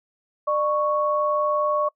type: tone pair together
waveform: sine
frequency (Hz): 599.3 / 1108.7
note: D5 / C#6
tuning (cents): +35 / 0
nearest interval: major seventh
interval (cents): 1065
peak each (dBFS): -22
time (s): 0.47-1.89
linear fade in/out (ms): 10
effects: noise-tail reverb RT60 0.1 s tail -25 dB re dry